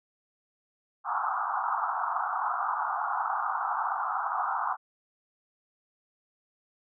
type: band-pass noise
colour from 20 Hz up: white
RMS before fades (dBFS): -30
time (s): 1.04-4.77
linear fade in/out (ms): 50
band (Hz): 720 to 1400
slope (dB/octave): 96
effects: none